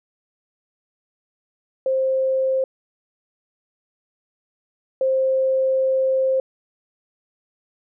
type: tone pair in turn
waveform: sine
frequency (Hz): 527 / 527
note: C5 / C5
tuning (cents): +12 / +12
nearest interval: unison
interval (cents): 0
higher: neither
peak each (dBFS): -17 / -16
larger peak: second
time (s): 1.86-2.64 / 5.01-6.4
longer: second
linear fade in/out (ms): 2
effects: none